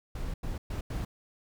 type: noise bursts at uneven times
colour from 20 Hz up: brown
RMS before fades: -34 dBFS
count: 4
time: 0.15-0.34 / 0.43-0.58 / 0.7-0.81 / 0.9-1.05 s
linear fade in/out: 5 ms
effects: none